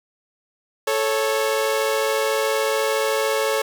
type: tone pair together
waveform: sawtooth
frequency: 437.8 / 551.6 Hz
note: A4 / C#5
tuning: -9 / -9 cents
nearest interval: major third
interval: 400 cents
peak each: -18 dBFS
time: 0.87-3.62 s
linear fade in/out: 5 ms
effects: none